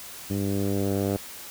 10% pulse tone with low-pass filter sweep, 99 Hz, G2, 18 cents sharp, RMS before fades -26 dBFS, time 0.3-1.17 s, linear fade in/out 5 ms, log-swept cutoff 290 to 720 Hz, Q 0.98, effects white hiss -41 dBFS RMS until 1.5 s

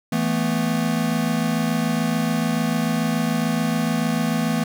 square chord, E suspended fourth, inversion none, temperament equal, 164.81 / 220 / 246.9 Hz, E3 / A3 / B3, 0 / 0 / 0 cents, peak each -25 / -24 / -25 dBFS, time 0.12-4.64 s, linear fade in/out 5 ms, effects none

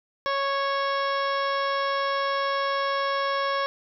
harmonic tone with a mistuned harmonic, 553 Hz, C#5, 4 cents flat, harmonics 1 / 2 / 3 / 4 / 5 / 6 / 7 / 8 / 9 / 10, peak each -28 / -26 / -32 / -38 / -44 / -38 / -42 / -46 / -50 / -40 dBFS, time 0.26-3.66 s, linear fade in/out 0 ms, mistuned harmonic 10, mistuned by -38 cents, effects none

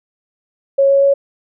sine tone with pitch steps, 550 / 553.2 / 556.4 Hz, C#5 / C#5 / C#5, -14 / -4 / +6 cents, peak -8 dBFS, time 0.78-1.14 s, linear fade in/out 10 ms, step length 120 ms, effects none

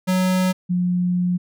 square / sine tone pair in turn, 185 / 178.7 Hz, F#3 / F3, 0 / +40 cents, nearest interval minor second, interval 60 cents, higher first, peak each -17 dBFS, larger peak neither, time 0.07-0.53 / 0.69-1.38 s, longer second, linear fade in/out 20 ms, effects none

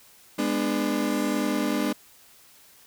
35% pulse chord, G# diminished, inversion none, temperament just, 207.7 / 249.2 / 299 Hz, G#3 / B3 / D4, 0 / +16 / +31 cents, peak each -27 / -27 / -25 dBFS, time 0.38-1.93 s, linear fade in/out 10 ms, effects white hiss -54 dBFS RMS until 2.86 s

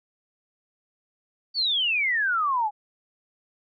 sine exponential sweep, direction down, 4628 to 808 Hz, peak -21 dBFS, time 1.54-2.71 s, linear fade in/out 50 ms, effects none

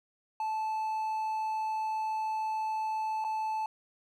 triangle tone with dropouts, 873 Hz, A5, 14 cents flat, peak -28 dBFS, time 0.4-3.66 s, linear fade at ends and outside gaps 2 ms, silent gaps 3.242-3.247 s, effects none

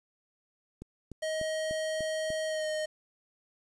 click train, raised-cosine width 3 ms, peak -29 dBFS, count 6, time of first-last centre 0.82-2.304 s, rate 3.37 Hz
square tone with pitch glide, 630 to 618.8 Hz, D#5 to D#5, +21 to -10 cents, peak -31 dBFS, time 1.22-2.86 s, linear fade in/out 10 ms, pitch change -31 cents, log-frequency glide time 2.47-2.67 s
effects resampled to 24000 Hz + 9-bit

